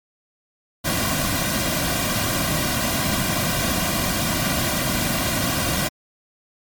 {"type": "noise with comb filter", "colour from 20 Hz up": "pink", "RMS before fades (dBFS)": -22, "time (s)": [0.84, 5.89], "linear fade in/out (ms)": 20, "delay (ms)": 2.3, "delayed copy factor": -0.75, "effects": ["MP3 96 kbps"]}